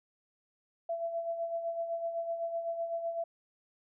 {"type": "tone with tremolo", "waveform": "sine", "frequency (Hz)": 671, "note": "E5", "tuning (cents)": 31, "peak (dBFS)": -30, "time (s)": [0.89, 3.24], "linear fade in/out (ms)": 5, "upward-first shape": "sine", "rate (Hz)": 7.9, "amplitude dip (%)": 55, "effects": []}